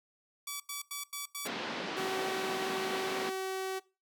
5% pulse tone bursts, 1147 Hz, D6, 41 cents flat, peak -25 dBFS, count 5, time 0.47-1.476 s, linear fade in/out 5 ms, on 130 ms, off 89 ms
pink band-pass noise, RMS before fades -38 dBFS, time 1.45-3.3 s, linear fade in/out 10 ms, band 200 to 4500 Hz, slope 24 dB/octave
sawtooth tone, 380 Hz, F#4, 46 cents sharp, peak -30 dBFS, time 1.96-3.8 s, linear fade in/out 20 ms
effects noise-tail reverb RT60 0.3 s tail -21 dB re dry

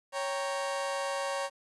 30% pulse chord, G diminished, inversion second, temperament equal, 554.4 / 784 / 932.3 Hz, Db5 / G5 / Bb5, 0 / 0 / 0 cents, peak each -30 / -36 / -36 dBFS, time 0.12-1.5 s, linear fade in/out 50 ms, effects resampled to 24000 Hz + 10-bit

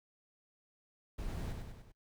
brown noise with echo, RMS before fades -40 dBFS, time 1.18-1.53 s, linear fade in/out 10 ms, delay 98 ms, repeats 4, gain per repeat -4 dB, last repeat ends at 1.922 s, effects noise-tail reverb RT60 0.1 s tail -26 dB re dry

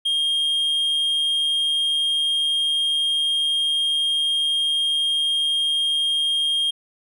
triangle tone, 3226 Hz, G7, 49 cents sharp, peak -17 dBFS, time 0.05-6.71 s, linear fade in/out 10 ms, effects none

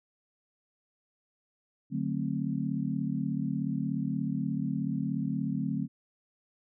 sine chord, D dominant seventh, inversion none, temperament just, 146.83 / 183.54 / 220.2 / 264.3 Hz, D3 / F#3 / A3 / C4, 0 / -14 / +2 / +18 cents, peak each -34 dBFS, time 1.9-5.88 s, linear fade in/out 50 ms, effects none

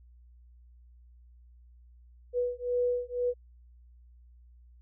sine beating tone pair, 489.5 / 491.5 Hz, B4 / B4, -15 / -8 cents, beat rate 2 Hz, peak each -30 dBFS, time 2.33-3.34 s, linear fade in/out 50 ms, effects added 60 Hz sine -53 dBFS peak until 4.81 s

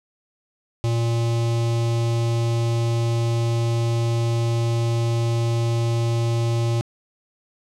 square tone with notch filter, 116.54 Hz, A#2, in tune, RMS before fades -21 dBFS, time 0.84-6.81 s, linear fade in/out 0 ms, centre 1600 Hz, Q 1.2, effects low-pass 8000 Hz 12 dB/octave

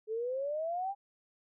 sine exponential sweep, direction up, 426.9 to 811 Hz, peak -32 dBFS, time 0.07-0.95 s, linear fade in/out 50 ms, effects none

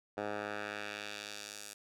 10% pulse tone with band-pass filter sweep, 103.83 Hz, G#2, in tune, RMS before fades -42 dBFS, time 0.17-1.74 s, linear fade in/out 10 ms, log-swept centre 790 to 8600 Hz, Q 1, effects none

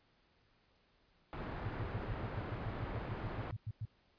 pink low-pass noise, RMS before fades -43 dBFS, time 1.33-3.51 s, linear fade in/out 0 ms, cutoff 1600 Hz, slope 12 dB/octave
sine tone bursts, 108.2 Hz, A2, 29 cents flat, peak -37 dBFS, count 16, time 1.65-3.854 s, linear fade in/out 5 ms, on 44 ms, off 100 ms
effects pink hiss -72 dBFS RMS until 4.18 s + resampled to 11025 Hz

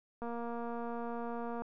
click train, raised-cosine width 1 ms, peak -28 dBFS, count 330, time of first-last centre 0.22-1.62 s, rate 235 Hz, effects none

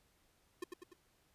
square tone with echo, 356.8 Hz, F4, 37 cents sharp, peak -39 dBFS, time 0.62-0.64 s, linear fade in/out 5 ms, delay 98 ms, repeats 3, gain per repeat -5 dB, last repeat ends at 0.934 s, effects pink hiss -73 dBFS RMS until 1.34 s + resampled to 32000 Hz

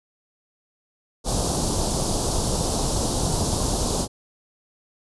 pink band-stop noise, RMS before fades -23 dBFS, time 1.24-4.08 s, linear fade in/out 50 ms, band 970 to 4200 Hz, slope 24 dB/octave, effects resampled to 24000 Hz

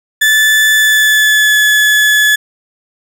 35% pulse tone with pitch glide, 1746 to 1713 Hz, A6 to A6, -14 to -47 cents, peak -5 dBFS, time 0.21-2.36 s, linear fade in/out 10 ms, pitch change -33 cents, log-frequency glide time 0.74-1.59 s, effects none

